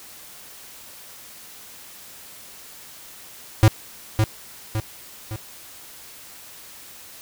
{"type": "tone with echo", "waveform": "square", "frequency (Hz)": 108.7, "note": "A2", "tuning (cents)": -21, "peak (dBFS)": -10, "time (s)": [3.63, 3.68], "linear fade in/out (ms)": 0, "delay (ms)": 560, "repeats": 3, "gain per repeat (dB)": -6, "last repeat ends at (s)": 5.36, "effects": ["white hiss -43 dBFS RMS until 7.21 s"]}